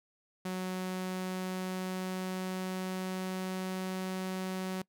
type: tone with pitch glide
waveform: sawtooth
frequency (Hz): 185 to 187.04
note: F#3 to F#3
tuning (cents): 0 to +19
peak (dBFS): -30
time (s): 0.45-4.82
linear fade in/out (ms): 5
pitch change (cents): +19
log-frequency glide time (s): 0.67-4.18
effects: noise-tail reverb RT60 0.1 s tail -23 dB re dry